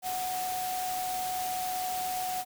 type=tone in noise; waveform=sine; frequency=738 Hz; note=F#5; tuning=5 cents flat; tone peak=-31 dBFS; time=0.02-2.45 s; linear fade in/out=50 ms; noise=white; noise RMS=-38 dBFS; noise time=0.02-2.45 s; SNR=+4 dB; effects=none